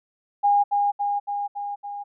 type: tone with echo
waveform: sine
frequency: 814 Hz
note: G#5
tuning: 35 cents flat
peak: -15 dBFS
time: 0.43-0.64 s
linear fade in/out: 20 ms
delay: 280 ms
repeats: 5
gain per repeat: -3 dB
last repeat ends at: 2.04 s
effects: none